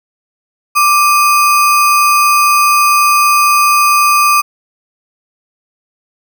sine tone with sample-and-hold, 1177 Hz, D6, 3 cents sharp, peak -6 dBFS, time 0.75-4.42 s, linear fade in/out 20 ms, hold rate 3675 Hz, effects none

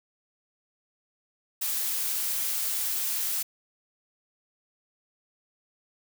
blue noise, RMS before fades -29 dBFS, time 1.61-3.43 s, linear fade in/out 10 ms, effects none

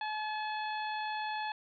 harmonic tone, 857 Hz, A5, 46 cents flat, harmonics 1 / 2 / 3 / 4 / 5, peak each -35 / -41 / -45 / -47 / -49 dBFS, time 0.01-1.52 s, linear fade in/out 2 ms, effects none

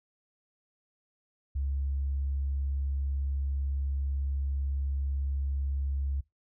sine tone, 69 Hz, C#2, 7 cents flat, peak -27 dBFS, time 1.55-6.21 s, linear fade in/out 10 ms, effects noise-tail reverb RT60 0.2 s tail -24 dB re dry + tanh soft clip ceiling -23 dBFS

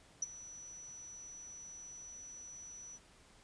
sine tone with ADSR envelope, 5920 Hz, F#8, in tune, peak -30 dBFS, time 0.22-2.99 s, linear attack 6 ms, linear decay 21 ms, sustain -18 dB, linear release 39 ms, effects pink hiss -63 dBFS RMS until 3.43 s + resampled to 22050 Hz

